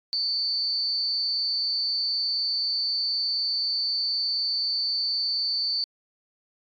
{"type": "tone with amplitude modulation", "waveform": "sine", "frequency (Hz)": 4532, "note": "C#8", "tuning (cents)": 37, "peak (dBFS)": -20, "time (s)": [0.13, 5.84], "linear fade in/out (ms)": 0, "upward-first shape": "sine", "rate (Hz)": 239, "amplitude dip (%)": 80, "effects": ["AAC 64 kbps"]}